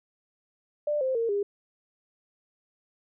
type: tone with pitch steps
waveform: sine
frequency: 593 / 522.2 / 459.9 / 405 Hz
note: D5 / C5 / A#4 / G#4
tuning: +17 / -3 / -23 / -43 cents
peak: -24 dBFS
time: 0.87-1.43 s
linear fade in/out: 5 ms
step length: 140 ms
effects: none